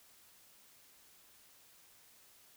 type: silence
effects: white hiss -63 dBFS RMS until 2.56 s